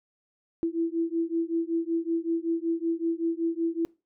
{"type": "beating tone pair", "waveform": "sine", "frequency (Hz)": [329.6, 334.9], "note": ["E4", "E4"], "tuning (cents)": [0, 27], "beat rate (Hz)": 5.3, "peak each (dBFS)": [-28, -28], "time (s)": [0.63, 3.85], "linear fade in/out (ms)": 0, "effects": ["noise-tail reverb RT60 0.3 s tail -24 dB re dry"]}